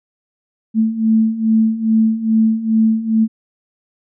sine beating tone pair, 220 / 222.4 Hz, A3 / A3, 0 / +19 cents, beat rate 2.4 Hz, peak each -17 / -13 dBFS, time 0.74-3.28 s, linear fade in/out 50 ms, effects none

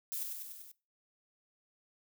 violet noise with echo, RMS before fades -38 dBFS, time 0.12-0.23 s, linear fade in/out 0 ms, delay 97 ms, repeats 5, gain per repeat -3 dB, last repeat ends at 0.715 s, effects noise-tail reverb RT60 0.3 s tail -21 dB re dry

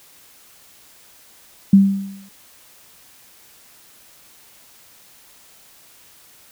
sine tone with exponential decay, 196.1 Hz, G3, 1 cent sharp, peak -4 dBFS, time 1.73-2.29 s, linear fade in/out 5 ms, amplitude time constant 120 ms, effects white hiss -49 dBFS RMS until 6.51 s

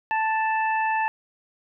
harmonic tone, 880 Hz, A5, in tune, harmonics 1 / 2 / 3, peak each -22 / -28 / -32 dBFS, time 0.11-1.08 s, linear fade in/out 0 ms, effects none

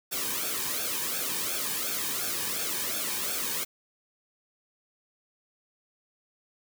white noise with flanger, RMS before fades -31 dBFS, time 0.11-3.65 s, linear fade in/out 20 ms, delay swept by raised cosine 1 to 1.5 ms, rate 2.8 Hz, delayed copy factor -0.7, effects none

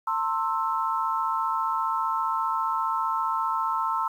sine tone cluster, 902 / 1057 / 1317 Hz, A5 / C6 / E6, +43 / +17 / -2 cents, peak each -28 dBFS, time 0.07-4.08 s, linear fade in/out 5 ms, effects 9-bit

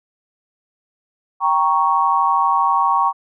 sine chord, G diminished, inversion none, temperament equal with one note detuned, 784 / 936.6 / 1108.7 Hz, G5 / Bb5 / Db6, 0 / +8 / 0 cents, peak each -20 / -18 / -16 dBFS, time 1.4-3.13 s, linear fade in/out 50 ms, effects none

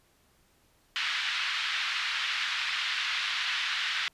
white band-pass noise, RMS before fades -31 dBFS, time 0.96-4.08 s, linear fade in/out 0 ms, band 1300 to 3700 Hz, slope 24 dB/octave, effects pink hiss -66 dBFS RMS until 4.13 s + resampled to 32000 Hz

